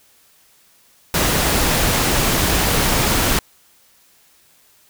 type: noise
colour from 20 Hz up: pink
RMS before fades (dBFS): -17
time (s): 1.14-3.39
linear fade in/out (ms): 2
effects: white hiss -54 dBFS RMS until 4.89 s